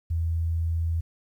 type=tone; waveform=sine; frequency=82.6 Hz; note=E2; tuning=4 cents sharp; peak=-23 dBFS; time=0.1-1.01 s; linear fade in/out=10 ms; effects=10-bit